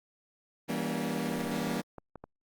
sawtooth chord, E diminished seventh, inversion none, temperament just, 164.81 / 197.78 / 237.3 / 284.8 Hz, E3 / G3 / Bb3 / Db4, 0 / +16 / +31 / +47 cents, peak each -33 / -32 / -30 / -34 dBFS, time 0.68-1.82 s, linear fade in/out 20 ms
clicks, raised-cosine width 1 ms, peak -29 dBFS, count 3, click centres 1.983 / 2.157 / 2.24 s
effects Opus 24 kbps

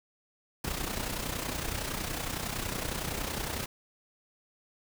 pink noise with amplitude modulation, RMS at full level -32 dBFS, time 0.64-3.66 s, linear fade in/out 5 ms, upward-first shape sine, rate 30.8 Hz, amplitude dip 60%, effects none

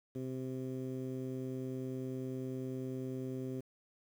15% pulse tone with low-pass filter, 130 Hz, C3, 11 cents flat, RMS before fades -40 dBFS, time 0.15-3.61 s, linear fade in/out 10 ms, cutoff 380 Hz, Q 1.4, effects 10-bit

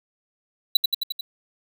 square tone with echo, 3951 Hz, B7, in tune, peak -13 dBFS, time 0.75-0.77 s, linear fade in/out 5 ms, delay 88 ms, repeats 5, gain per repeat -3 dB, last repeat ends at 1.21 s, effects none

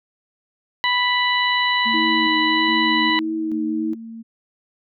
harmonic tone, 987.8 Hz, B5, in tune, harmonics 1 / 2 / 3 / 4, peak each -21 / -20 / -24 / -25 dBFS, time 0.84-3.19 s, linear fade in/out 0 ms
sine tone with tremolo, 226.9 Hz, A#3, 47 cents flat, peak -25 dBFS, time 1.85-4.23 s, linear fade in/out 20 ms, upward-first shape square, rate 1.2 Hz, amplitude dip 55%
sine tone with vibrato, 317.5 Hz, D#4, 35 cents sharp, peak -21 dBFS, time 1.93-3.95 s, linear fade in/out 20 ms, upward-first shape triangle, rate 1.6 Hz, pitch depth 28 cents each way
effects none

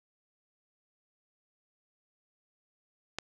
click, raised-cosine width 0.2 ms, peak -16 dBFS, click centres 3.186 s, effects none

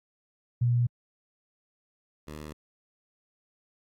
sine / 10% pulse tone pair in turn, 120.6 / 75.97 Hz, B2 / D#2, -41 / -41 cents, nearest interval minor sixth, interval 800 cents, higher first, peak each -21 / -31 dBFS, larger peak first, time 0.61-0.87 / 2.27-2.53 s, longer neither, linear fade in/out 10 ms, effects AAC 48 kbps

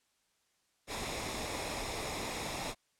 pink noise with comb filter, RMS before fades -38 dBFS, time 0.87-2.75 s, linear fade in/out 50 ms, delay 0.66 ms, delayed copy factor -0.5, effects white hiss -75 dBFS RMS until 2.99 s + low-pass 9000 Hz 12 dB/octave

